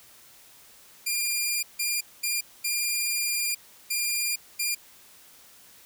10% pulse tone bursts at uneven times, 2403 Hz, D7, 39 cents sharp, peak -16 dBFS, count 6, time 1.06-1.63 / 1.79-2.01 / 2.23-2.41 / 2.64-3.55 / 3.9-4.36 / 4.59-4.75 s, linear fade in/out 10 ms, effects white hiss -53 dBFS RMS until 5.85 s

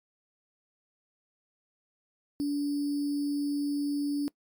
sine tone with sample-and-hold, 287.9 Hz, D4, 34 cents flat, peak -26 dBFS, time 2.4-4.28 s, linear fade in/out 0 ms, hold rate 4900 Hz, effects noise-tail reverb RT60 0.1 s tail -22 dB re dry + MP3 96 kbps

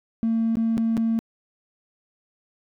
triangle tone with dropouts, 226.4 Hz, A3, 50 cents sharp, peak -16 dBFS, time 0.23-1.19 s, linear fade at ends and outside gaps 0 ms, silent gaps 0.555-0.57 / 0.771-0.779 / 0.969-0.976 s, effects tanh soft clip ceiling -16 dBFS

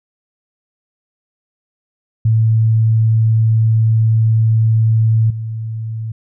sine tone with level steps, 111.5 Hz, A2, 23 cents sharp, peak -9 / -20 dBFS, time 2.25-6.12 s, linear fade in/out 5 ms, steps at 5.3 s, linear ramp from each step 5 ms, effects none

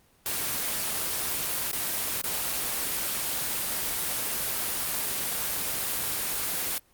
white noise with dropouts, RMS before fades -29 dBFS, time 0.26-6.78 s, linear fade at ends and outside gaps 0 ms, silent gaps 1.713-1.731 / 2.215-2.24 s, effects pink hiss -62 dBFS RMS until 6.93 s + Opus 24 kbps

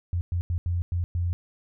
sine tone bursts at uneven times, 87.31 Hz, F2, in tune, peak -23 dBFS, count 6, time 0.13-0.21 / 0.32-0.41 / 0.5-0.58 / 0.66-0.82 / 0.92-1.04 / 1.15-1.33 s, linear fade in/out 0 ms, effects none

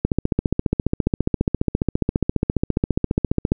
click train, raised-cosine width 3 ms, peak -4 dBFS, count 52, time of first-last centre 0.05-3.519 s, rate 14.7 Hz, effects none

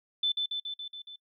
sine tone with echo, 3520 Hz, A7, in tune, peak -24 dBFS, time 0.23-0.32 s, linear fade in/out 5 ms, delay 140 ms, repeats 6, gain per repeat -3 dB, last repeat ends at 1.16 s, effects noise-tail reverb RT60 0.1 s tail -25 dB re dry

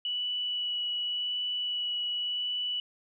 sine tone with vibrato, 2948 Hz, F#7, 7 cents flat, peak -29 dBFS, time 0.05-2.8 s, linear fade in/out 2 ms, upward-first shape sine, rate 0.89 Hz, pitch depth 9 cents each way, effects none

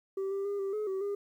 sine tone with pitch steps, 387.6 / 394.1 / 404 / 391 / 425.3 / 382.8 / 404.3 Hz, G4 / G4 / G#4 / G4 / G#4 / G4 / G#4, -20 / +9 / -48 / -4 / +41 / -41 / -46 cents, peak -28 dBFS, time 0.17-1.15 s, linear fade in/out 5 ms, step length 140 ms, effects tanh soft clip ceiling -30 dBFS + 11-bit

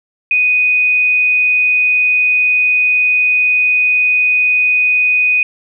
sine tone, 2489 Hz, D#7, in tune, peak -9 dBFS, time 0.31-5.43 s, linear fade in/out 2 ms, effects none

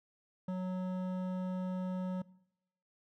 sine tone with hard clipping, 184.4 Hz, F#3, 6 cents flat, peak -36 dBFS, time 0.48-2.22 s, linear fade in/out 5 ms, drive 12 dB, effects noise-tail reverb RT60 0.8 s tail -21 dB re dry

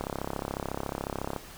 click train, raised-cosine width 1 ms, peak -17 dBFS, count 47, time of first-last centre 0.01-1.363 s, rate 34 Hz, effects pink hiss -47 dBFS RMS until 1.57 s

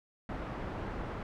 pink low-pass noise, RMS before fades -39 dBFS, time 0.29-1.23 s, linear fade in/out 2 ms, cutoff 1400 Hz, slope 12 dB/octave, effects none

